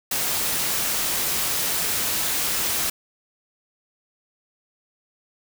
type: noise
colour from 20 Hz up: white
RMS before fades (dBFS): -24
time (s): 0.11-2.9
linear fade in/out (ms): 5
effects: none